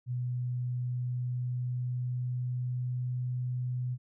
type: tone with pitch glide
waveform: sine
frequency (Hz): 123.9 to 124.98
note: B2 to B2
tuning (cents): +6 to +21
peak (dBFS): -30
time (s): 0.06-3.98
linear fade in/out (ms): 50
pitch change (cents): +15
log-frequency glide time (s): 0.75-3.26
effects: none